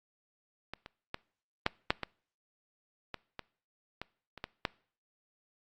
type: clicks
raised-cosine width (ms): 0.3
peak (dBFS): -23 / -29 / -19 / -10 / -9 / -18 / -21 / -23 / -22 / -29 / -20 / -13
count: 12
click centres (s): 0.736 / 0.861 / 1.144 / 1.664 / 1.905 / 2.033 / 3.143 / 3.393 / 4.016 / 4.377 / 4.441 / 4.652
effects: noise-tail reverb RT60 0.5 s tail -23 dB re dry + Opus 48 kbps